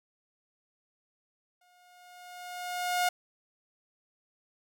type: tone with exponential growth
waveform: sawtooth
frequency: 717 Hz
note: F5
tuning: 45 cents sharp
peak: -20 dBFS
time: 1.61-3.09 s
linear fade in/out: 5 ms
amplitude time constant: 320 ms
effects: none